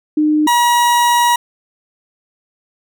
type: tone pair in turn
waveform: sine / 40% pulse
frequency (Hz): 304.1 / 958.2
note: D#4 / A#5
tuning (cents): -40 / +47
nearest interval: octave + minor sixth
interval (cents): 1987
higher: second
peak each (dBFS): -10 / -9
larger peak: second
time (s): 0.17-0.47 / 0.47-1.36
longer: second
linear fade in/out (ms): 5
effects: none